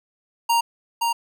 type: tone with echo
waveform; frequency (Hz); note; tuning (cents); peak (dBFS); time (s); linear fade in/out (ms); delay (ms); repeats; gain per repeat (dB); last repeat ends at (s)
square; 932.3; A#5; 0; -17; 0.49-0.61; 10; 520; 1; -3; 1.13
effects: none